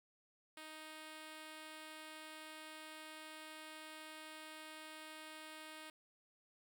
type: tone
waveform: 5% pulse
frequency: 311.9 Hz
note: D#4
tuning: 4 cents sharp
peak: -39 dBFS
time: 0.57-5.9 s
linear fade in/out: 2 ms
effects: none